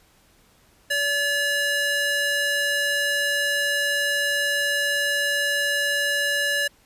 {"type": "tone with high-pass filter", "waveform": "square", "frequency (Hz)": 573, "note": "D5", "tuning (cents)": -43, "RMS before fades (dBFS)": -23, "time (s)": [0.9, 6.68], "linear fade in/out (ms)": 10, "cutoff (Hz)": 1300, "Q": 1.7, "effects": ["pink hiss -58 dBFS RMS until 6.85 s", "resampled to 32000 Hz"]}